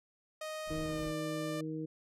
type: tone with pitch glide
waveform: sawtooth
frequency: 622.3 to 594.2 Hz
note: D#5 to D5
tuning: 0 to +20 cents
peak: -35 dBFS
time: 0.41-1.61 s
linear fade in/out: 5 ms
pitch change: -80 cents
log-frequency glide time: 0.82-1.12 s
type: noise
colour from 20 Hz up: brown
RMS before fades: -46 dBFS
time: 0.66-1.14 s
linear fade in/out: 50 ms
type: harmonic tone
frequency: 157.2 Hz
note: D#3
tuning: 18 cents sharp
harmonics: 1 / 2 / 3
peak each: -41 / -38 / -44 dBFS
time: 0.7-1.86 s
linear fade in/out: 10 ms
effects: low-pass 12000 Hz 12 dB/octave